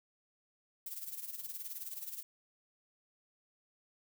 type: noise with tremolo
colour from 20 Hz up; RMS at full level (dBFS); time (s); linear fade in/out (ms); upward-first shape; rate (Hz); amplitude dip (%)
violet; -41; 0.86-2.23; 5; sine; 19; 70
effects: none